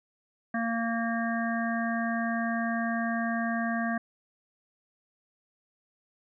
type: harmonic tone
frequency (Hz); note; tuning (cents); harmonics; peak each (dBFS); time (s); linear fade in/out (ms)
230; A#3; -23; 1 / 3 / 5 / 7 / 8; -29 / -33 / -38 / -35 / -38; 0.54-3.98; 5
effects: none